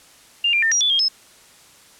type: tone with pitch steps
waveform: sine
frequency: 2802 / 2385 / 1806 / 5730 / 3464 / 3233 / 5190 Hz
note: F7 / D7 / A6 / F8 / A7 / G#7 / E8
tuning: +5 / +26 / +45 / +44 / -28 / -47 / -28 cents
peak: -15 dBFS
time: 0.44-1.084 s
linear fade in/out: 5 ms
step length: 92 ms
effects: white hiss -49 dBFS RMS until 1.99 s + low-pass 10000 Hz 12 dB/octave